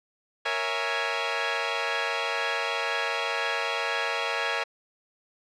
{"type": "chord", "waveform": "10% pulse", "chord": "A# half-diminished seventh", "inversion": "none", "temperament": "equal", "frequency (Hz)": [466.2, 554.4, 659.3, 830.6], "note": ["A#4", "C#5", "E5", "G#5"], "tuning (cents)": [0, 0, 0, 0], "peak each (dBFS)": -23, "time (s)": [0.45, 4.64], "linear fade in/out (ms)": 10, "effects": ["low-pass 4000 Hz 12 dB/octave"]}